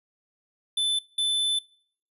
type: tone bursts at uneven times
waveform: square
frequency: 3517 Hz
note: A7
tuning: 1 cent flat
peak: -23 dBFS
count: 2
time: 0.77-0.99 / 1.18-1.59 s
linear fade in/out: 5 ms
effects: noise-tail reverb RT60 0.6 s tail -24 dB re dry + resampled to 32000 Hz